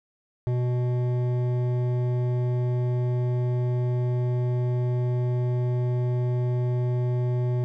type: tone with hard clipping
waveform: sine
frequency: 123.47 Hz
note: B2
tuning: in tune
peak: -24 dBFS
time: 0.47-7.64 s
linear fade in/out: 0 ms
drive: 11 dB
effects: none